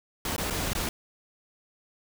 pink noise with dropouts, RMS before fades -30 dBFS, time 0.25-0.89 s, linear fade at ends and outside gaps 2 ms, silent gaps 0.364-0.38 / 0.501-0.506 / 0.733-0.75 s, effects none

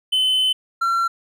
triangle tone pair in turn, 3042 / 1360.9 Hz, F#7 / F6, +47 / -45 cents, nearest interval octave + major second, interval 1392 cents, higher first, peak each -14 / -15 dBFS, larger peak first, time 0.12-0.53 / 0.81-1.08 s, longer first, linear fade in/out 10 ms, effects none

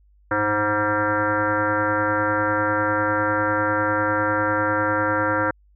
sine tone with frequency modulation, 949 Hz, A#5, 31 cents sharp, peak -18 dBFS, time 0.31-5.51 s, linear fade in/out 5 ms, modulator 212 Hz, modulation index 3.4, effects added 50 Hz sine -53 dBFS peak until 5.75 s

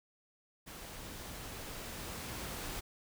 pink noise with level ramp, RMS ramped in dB -48 to -41 dBFS, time 0.66-2.81 s, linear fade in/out 20 ms, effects none

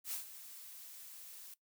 blue noise with ADSR envelope, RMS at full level -39 dBFS, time 0.04-1.54 s, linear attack 82 ms, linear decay 120 ms, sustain -13 dB, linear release 4 ms, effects noise-tail reverb RT60 0.1 s tail -17 dB re dry

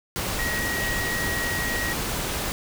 sine tone in noise, 1900 Hz, A#6, 33 cents sharp, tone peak -27 dBFS, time 0.39-1.93 s, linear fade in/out 0 ms, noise pink, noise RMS -28 dBFS, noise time 0.16-2.52 s, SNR -2 dB, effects none

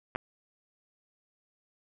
clicks, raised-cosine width 0.5 ms, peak -19 / -16 dBFS, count 2, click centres 0.151 / 0.159 s, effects none

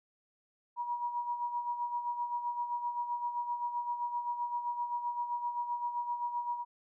sine tone with tremolo, 960 Hz, B5, 49 cents flat, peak -30 dBFS, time 0.76-6.65 s, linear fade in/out 50 ms, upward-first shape sine, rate 7.7 Hz, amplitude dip 60%, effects none

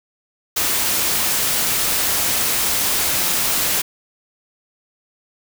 white noise, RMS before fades -19 dBFS, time 0.56-3.82 s, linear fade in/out 10 ms, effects none

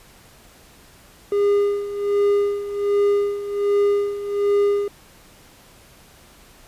triangle tone with tremolo, 406.4 Hz, G#4, 38 cents flat, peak -12 dBFS, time 1.32-4.88 s, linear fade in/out 2 ms, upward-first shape sine, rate 1.3 Hz, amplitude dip 75%, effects pink hiss -49 dBFS RMS until 6.67 s + resampled to 32000 Hz

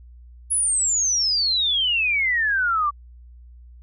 sine exponential sweep, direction down, 10548 to 1142 Hz, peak -18 dBFS, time 0.5-2.91 s, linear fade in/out 20 ms, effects added 60 Hz sine -42 dBFS peak until 3.82 s

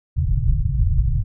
pink low-pass noise, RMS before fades -18 dBFS, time 0.16-1.24 s, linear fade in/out 20 ms, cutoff 150 Hz, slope 96 dB/octave, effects none

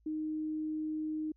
sine tone, 310 Hz, D#4, 6 cents flat, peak -33 dBFS, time 0.06-1.32 s, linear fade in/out 5 ms, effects added 55 Hz sine -65 dBFS peak until 1.36 s

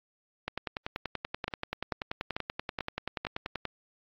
two click trains, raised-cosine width 0.3 ms, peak -16 / -16 dBFS, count 34 / 5, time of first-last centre 0.48-3.653 / 1.48-3.25 s, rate 10.4 / 2.26 Hz, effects low-pass 5000 Hz 12 dB/octave + AAC 32 kbps

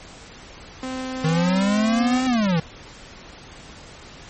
sawtooth tone, 258.9 Hz, C4, 18 cents flat, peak -23 dBFS, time 0.83-2.27 s, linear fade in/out 2 ms
square linear two-way sweep, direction up then down, 155.56 to 261.6 to 155.56 Hz, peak -18 dBFS, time 1.24-2.6 s, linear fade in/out 5 ms, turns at 2.26 s
effects pink hiss -42 dBFS RMS until 4.29 s + MP3 32 kbps

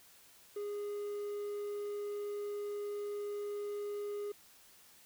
triangle tone, 411.4 Hz, G#4, 16 cents flat, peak -35 dBFS, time 0.56-4.32 s, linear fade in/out 5 ms, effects white hiss -61 dBFS RMS until 5.05 s

